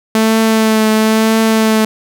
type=tone with vibrato; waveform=sawtooth; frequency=220 Hz; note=A3; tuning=in tune; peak=-5 dBFS; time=0.15-1.85 s; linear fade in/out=2 ms; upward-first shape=triangle; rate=1 Hz; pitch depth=23 cents each way; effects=none